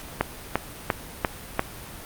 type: click train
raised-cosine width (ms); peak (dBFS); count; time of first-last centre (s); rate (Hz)
0.5; -5; 5; 0.21-1.594; 2.89
effects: pink hiss -40 dBFS RMS until 2.05 s + Opus 48 kbps